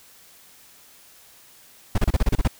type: noise bursts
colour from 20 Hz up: brown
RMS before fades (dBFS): -17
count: 9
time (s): 1.95-2.477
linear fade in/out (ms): 5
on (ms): 31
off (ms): 31
effects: white hiss -51 dBFS RMS until 2.59 s